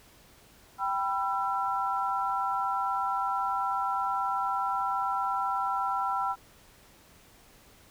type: chord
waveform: sine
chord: E minor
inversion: first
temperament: equal with one note detuned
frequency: 784 / 987.8 / 1345.4 Hz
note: G5 / B5 / E6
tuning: 0 / 0 / +35 cents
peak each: -31 dBFS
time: 0.78-6.36 s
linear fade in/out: 50 ms
effects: pink hiss -57 dBFS RMS until 7.9 s